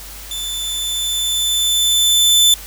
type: tone with level ramp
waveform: sawtooth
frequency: 3520 Hz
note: A7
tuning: in tune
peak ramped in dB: -20 to -5 dBFS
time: 0.31-2.54 s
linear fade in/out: 2 ms
effects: added 50 Hz sine -36 dBFS peak until 2.66 s + white hiss -35 dBFS RMS until 2.66 s